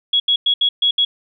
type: tone bursts at uneven times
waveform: sine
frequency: 3339 Hz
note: G#7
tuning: 9 cents sharp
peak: -12 dBFS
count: 6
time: 0.13-0.2 / 0.28-0.36 / 0.46-0.54 / 0.61-0.69 / 0.82-0.91 / 0.98-1.05 s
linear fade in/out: 5 ms
effects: none